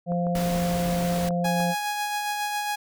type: harmonic tone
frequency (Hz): 174.61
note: F3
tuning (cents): 0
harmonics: 1 / 3 / 4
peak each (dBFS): -24 / -29 / -30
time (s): 0.06-1.75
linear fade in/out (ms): 50
type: click train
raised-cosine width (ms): 1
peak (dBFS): -24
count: 11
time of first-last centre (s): 0.12-1.604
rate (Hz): 6.74
type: noise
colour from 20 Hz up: pink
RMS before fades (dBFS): -33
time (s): 0.35-1.29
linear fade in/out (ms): 2
type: tone with tremolo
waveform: sawtooth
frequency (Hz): 830.6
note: G#5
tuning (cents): 0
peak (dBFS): -21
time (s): 1.44-2.76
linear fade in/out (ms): 10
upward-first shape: sine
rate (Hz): 7.3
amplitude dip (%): 30
effects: none